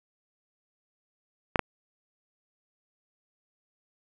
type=clicks; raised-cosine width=0.5 ms; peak=-7 dBFS; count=2; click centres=1.558 / 1.593 s; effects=none